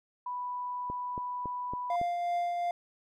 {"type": "tone", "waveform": "sine", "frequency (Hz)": 987.8, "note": "B5", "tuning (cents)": 0, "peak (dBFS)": -33, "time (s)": [0.26, 1.96], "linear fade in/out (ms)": 5}
{"type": "click train", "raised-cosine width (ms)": 2, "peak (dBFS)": -26, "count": 5, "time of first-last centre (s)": [0.9, 2.014], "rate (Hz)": 3.59}
{"type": "tone with tremolo", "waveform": "triangle", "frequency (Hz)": 698.5, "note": "F5", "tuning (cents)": 0, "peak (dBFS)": -25, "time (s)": [1.9, 2.71], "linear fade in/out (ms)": 2, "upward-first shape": "triangle", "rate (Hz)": 2.7, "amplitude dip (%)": 35}
{"effects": []}